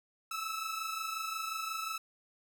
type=tone pair together; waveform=sawtooth; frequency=1292.9 / 1318.5 Hz; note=E6 / E6; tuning=-34 / 0 cents; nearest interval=unison; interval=34 cents; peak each=-36 / -34 dBFS; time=0.31-1.98 s; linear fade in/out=5 ms; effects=none